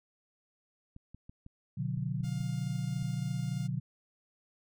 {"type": "clicks", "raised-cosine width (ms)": 5, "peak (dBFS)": -36, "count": 9, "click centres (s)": [0.964, 1.146, 1.295, 1.464, 1.973, 2.207, 2.245, 2.402, 3.027]}
{"type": "chord", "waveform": "sine", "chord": "B minor", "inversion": "none", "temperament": "equal with one note detuned", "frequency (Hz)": [123.47, 146.83, 181.19], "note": ["B2", "D3", "F#3"], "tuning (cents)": [0, 0, -36], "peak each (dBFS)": [-35, -35, -37], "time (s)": [1.77, 3.8], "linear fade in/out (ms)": 10}
{"type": "tone", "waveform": "5% pulse", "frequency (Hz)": 706, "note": "F5", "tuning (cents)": 19, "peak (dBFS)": -39, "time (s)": [2.23, 3.68], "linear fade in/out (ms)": 20}
{"effects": []}